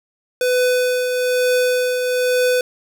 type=tone with tremolo; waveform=square; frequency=500 Hz; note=B4; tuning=21 cents sharp; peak=-14 dBFS; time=0.41-2.61 s; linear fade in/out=2 ms; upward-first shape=triangle; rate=1.1 Hz; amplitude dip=45%; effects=none